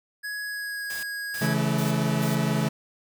square tone with pitch glide, 1674 to 1650 Hz, G#6 to G#6, +13 to -12 cents, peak -31 dBFS, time 0.23-1.55 s, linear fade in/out 20 ms, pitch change -25 cents, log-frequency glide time 0.43-0.89 s
white noise bursts, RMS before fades -38 dBFS, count 4, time 0.9-2.35 s, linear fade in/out 2 ms, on 130 ms, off 310 ms
40% pulse chord, A major, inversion first, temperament equal with one note detuned, 138.59 / 164.81 / 215.7 Hz, C#3 / E3 / A3, 0 / 0 / -34 cents, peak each -26 dBFS, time 1.41-2.69 s, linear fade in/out 10 ms
effects none

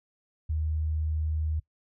sine tone, 77.9 Hz, D#2, 3 cents sharp, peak -26 dBFS, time 0.49-1.6 s, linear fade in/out 10 ms, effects noise-tail reverb RT60 0.1 s tail -21 dB re dry

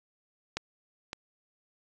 clicks, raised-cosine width 0.2 ms, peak -14 / -19 dBFS, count 2, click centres 0.57 / 1.131 s, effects resampled to 22050 Hz

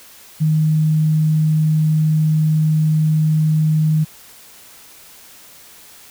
sine tone, 155.56 Hz, D#3, in tune, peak -12 dBFS, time 0.4-4.05 s, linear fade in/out 20 ms, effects white hiss -43 dBFS RMS until 6.1 s

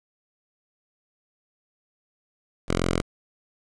5% pulse tone, 43.65 Hz, F1, in tune, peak -11 dBFS, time 2.68-3.02 s, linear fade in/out 10 ms, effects resampled to 22050 Hz + 8-bit

